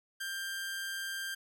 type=tone with amplitude modulation; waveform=sawtooth; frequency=1585 Hz; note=G6; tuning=19 cents sharp; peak=-31 dBFS; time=0.2-1.35 s; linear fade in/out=10 ms; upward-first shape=sine; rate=181 Hz; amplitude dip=35%; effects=none